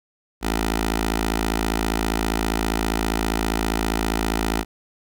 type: tone with notch filter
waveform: 10% pulse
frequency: 55 Hz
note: A1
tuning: in tune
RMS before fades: -23 dBFS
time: 0.41-4.65 s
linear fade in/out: 50 ms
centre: 120 Hz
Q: 0.53
effects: none